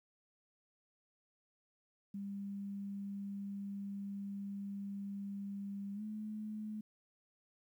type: tone with pitch glide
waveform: sine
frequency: 199.5 to 213.8 Hz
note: G3 to A3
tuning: +31 to -49 cents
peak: -40 dBFS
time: 2.14-6.81 s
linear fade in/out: 5 ms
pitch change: +120 cents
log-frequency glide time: 5.94-6.02 s
effects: 12-bit